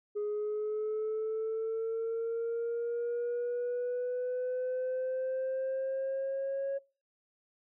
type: linear sweep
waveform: sine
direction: up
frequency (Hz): 415.3 to 551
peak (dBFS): -29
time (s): 0.15-6.79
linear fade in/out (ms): 20
effects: noise-tail reverb RT60 0.4 s tail -25 dB re dry + tanh soft clip ceiling -29 dBFS